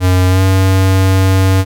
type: tone with pitch glide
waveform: square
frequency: 92 to 94.97 Hz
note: F#2 to F#2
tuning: -9 to +46 cents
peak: -8 dBFS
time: 0-1.65 s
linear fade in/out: 50 ms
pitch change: +55 cents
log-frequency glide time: 0.28-0.42 s
effects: none